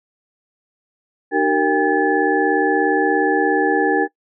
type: tone cluster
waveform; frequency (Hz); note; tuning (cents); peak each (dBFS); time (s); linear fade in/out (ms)
sine; 304.1 / 381.1 / 461.4 / 799 / 1722; D#4 / G4 / A#4 / G5 / A6; -40 / -49 / -18 / +33 / -38; -20; 1.31-4.08; 50
effects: noise-tail reverb RT60 0.1 s tail -21 dB re dry